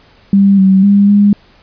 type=tone with pitch steps; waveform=sine; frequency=197.8 / 191.2 / 201.1 / 203.9 Hz; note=G3 / G3 / G3 / G#3; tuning=+16 / -43 / +44 / -32 cents; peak=-4 dBFS; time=0.33-1.33 s; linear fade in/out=2 ms; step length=250 ms; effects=pink hiss -46 dBFS RMS until 1.62 s + resampled to 11025 Hz